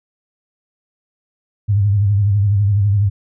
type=tone with vibrato; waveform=sine; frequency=101.3 Hz; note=G#2; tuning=43 cents flat; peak=-11 dBFS; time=1.68-3.1 s; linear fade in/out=20 ms; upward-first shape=sine; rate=12 Hz; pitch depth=77 cents each way; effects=none